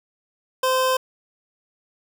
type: tone pair together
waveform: square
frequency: 517 / 1034 Hz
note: C5 / C6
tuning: -21 / -21 cents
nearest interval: octave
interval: 1200 cents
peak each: -21 / -22 dBFS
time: 0.63-0.97 s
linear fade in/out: 5 ms
effects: none